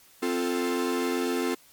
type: chord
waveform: 45% pulse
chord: F major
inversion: second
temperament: equal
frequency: 261.6 / 349.2 / 440 Hz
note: C4 / F4 / A4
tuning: 0 / 0 / 0 cents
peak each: -29 / -29 / -31 dBFS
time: 0.22-1.55 s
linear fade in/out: 10 ms
effects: white hiss -56 dBFS RMS until 1.72 s + MP3 96 kbps